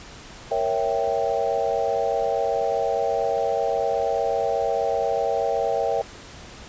sine chord, A# diminished seventh, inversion none, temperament equal, 466.2 / 554.4 / 659.3 / 784 Hz, A#4 / C#5 / E5 / G5, 0 / 0 / 0 / 0 cents, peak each -26 dBFS, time 0.51-6.02 s, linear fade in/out 5 ms, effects pink hiss -42 dBFS RMS until 6.68 s + resampled to 16000 Hz

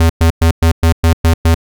square tone bursts, 82.41 Hz, E2, in tune, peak -7 dBFS, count 8, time 0-1.546 s, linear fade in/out 5 ms, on 97 ms, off 110 ms, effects none

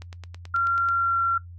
click train, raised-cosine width 0.2 ms, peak -24 dBFS, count 9, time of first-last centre 0.02-0.888 s, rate 9.22 Hz
sine tone with pitch glide, 1376 to 1366.5 Hz, F6 to F6, -26 to -38 cents, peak -19 dBFS, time 0.54-1.38 s, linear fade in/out 5 ms, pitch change -12 cents, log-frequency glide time 0.94-1.2 s
effects noise-tail reverb RT60 0.1 s tail -18 dB re dry + added 87 Hz sine -39 dBFS peak until 1.58 s

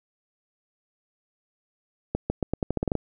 accelerating click train, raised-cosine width 2 ms, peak -11 dBFS, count 11, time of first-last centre 2.15-2.953 s, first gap 150 ms, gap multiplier 0.85, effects none

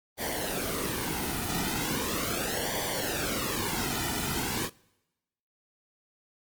pink noise with flanger, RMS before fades -31 dBFS, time 0.17-4.7 s, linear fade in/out 50 ms, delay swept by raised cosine 0.75 to 1.85 ms, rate 0.38 Hz, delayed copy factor -0.7, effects noise-tail reverb RT60 1.0 s tail -25 dB re dry + Opus 24 kbps

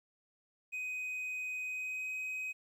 triangle tone with pitch glide, 2507 to 2523 Hz, D#7 to D#7, +12 to +23 cents, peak -35 dBFS, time 0.72-2.53 s, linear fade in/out 20 ms, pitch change +11 cents, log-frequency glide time 1.63-2.12 s, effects 12-bit

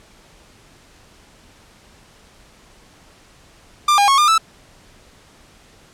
45% pulse tone with pitch steps, 1191 / 810 / 1097 / 1205 / 1316 Hz, D6 / G#5 / C#6 / D6 / E6, +24 / -43 / -18 / +44 / -3 cents, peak -11 dBFS, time 3.88-4.38 s, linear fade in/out 5 ms, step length 100 ms, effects pink hiss -49 dBFS RMS until 5.93 s + low-pass 9000 Hz 12 dB/octave

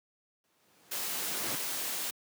pink noise with exponential growth, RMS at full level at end -35 dBFS, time 0.44-1.55 s, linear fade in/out 1 ms, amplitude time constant 240 ms
white noise, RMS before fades -35 dBFS, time 0.91-2.11 s, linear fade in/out 10 ms
effects high-pass 200 Hz 12 dB/octave

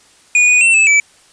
square tone with pitch steps, 2455 / 2470 / 2699 / 2615 / 2307 Hz, D#7 / D#7 / E7 / E7 / D7, -24 / -13 / +40 / -15 / -31 cents, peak -8 dBFS, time 0.35-1 s, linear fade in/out 2 ms, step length 130 ms, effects white hiss -48 dBFS RMS until 1.32 s + resampled to 22050 Hz

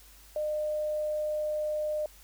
sine tone, 607 Hz, D#5, 43 cents flat, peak -28 dBFS, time 0.36-2.06 s, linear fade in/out 2 ms, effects added 50 Hz sine -55 dBFS peak until 2.23 s + white hiss -56 dBFS RMS until 2.23 s

